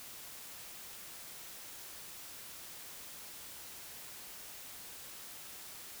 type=silence; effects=white hiss -49 dBFS RMS until 6 s